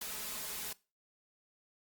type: noise with comb filter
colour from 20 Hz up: white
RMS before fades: -41 dBFS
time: 0.01-0.73 s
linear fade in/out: 5 ms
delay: 4.7 ms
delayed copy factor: +0.65
effects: noise-tail reverb RT60 0.3 s tail -21 dB re dry + Opus 48 kbps